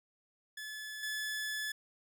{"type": "tone with level steps", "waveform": "sawtooth", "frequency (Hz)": 1722, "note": "A6", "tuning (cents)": -38, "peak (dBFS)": [-38, -32], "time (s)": [0.57, 1.72], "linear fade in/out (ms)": 5, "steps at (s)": 1.03, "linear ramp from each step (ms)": 2, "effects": []}